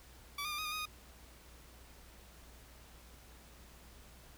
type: tone with pitch steps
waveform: 15% pulse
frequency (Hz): 1150 / 1216 / 1192 / 1250 / 1216 / 1250 / 1237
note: D6 / D#6 / D6 / D#6 / D#6 / D#6 / D#6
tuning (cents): -37 / -40 / +25 / +8 / -40 / +8 / -10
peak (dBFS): -31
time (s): 0.38-0.856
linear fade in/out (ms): 5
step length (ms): 68
effects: added 60 Hz sine -58 dBFS peak until 4.37 s + pink hiss -59 dBFS RMS until 4.37 s